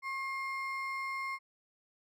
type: ring-modulated tone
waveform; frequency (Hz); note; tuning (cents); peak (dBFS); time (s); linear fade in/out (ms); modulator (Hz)
triangle; 1604; G6; +39; -30; 0.02-1.39; 50; 520
effects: none